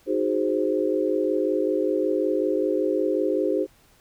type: chord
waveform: sine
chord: Ab dominant seventh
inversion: second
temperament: equal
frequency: 311.1 / 370 / 415.3 / 523.3 Hz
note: Eb4 / Gb4 / Ab4 / C5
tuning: 0 / 0 / 0 / 0 cents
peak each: -26 dBFS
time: 0.06-3.67 s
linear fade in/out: 50 ms
effects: pink hiss -58 dBFS RMS until 4 s